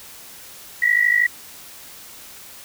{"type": "tone pair together", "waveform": "sine", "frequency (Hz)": [1911, 1963.6], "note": ["A#6", "B6"], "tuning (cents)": [43, -10], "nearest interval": "unison", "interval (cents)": 47, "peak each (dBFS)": -17, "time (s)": [0.82, 1.27], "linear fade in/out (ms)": 5, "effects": ["white hiss -41 dBFS RMS until 2.64 s"]}